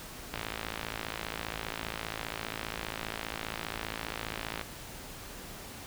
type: click train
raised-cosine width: 0.3 ms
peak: -18 dBFS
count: 236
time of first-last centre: 0.34-4.613 s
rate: 55 Hz
effects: pink hiss -45 dBFS RMS until 5.86 s